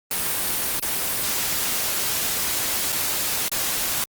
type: noise with dropouts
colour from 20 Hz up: white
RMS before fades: -24 dBFS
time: 0.11-4.04 s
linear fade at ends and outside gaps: 1 ms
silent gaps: 0.797-0.825 / 2.922-2.926 / 3.483-3.517 s
effects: Opus 32 kbps